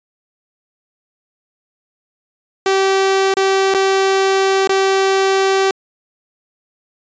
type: tone with dropouts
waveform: sawtooth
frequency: 386.4 Hz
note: G4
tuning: 25 cents flat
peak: -8 dBFS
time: 2.66-5.71 s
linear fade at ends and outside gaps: 2 ms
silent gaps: 3.34-3.369 / 3.74-3.746 / 4.674-4.693 s
effects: resampled to 16000 Hz